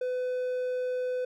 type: tone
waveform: triangle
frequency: 503 Hz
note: B4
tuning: 32 cents sharp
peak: -26 dBFS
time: 0.01-1.25 s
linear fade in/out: 5 ms
effects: none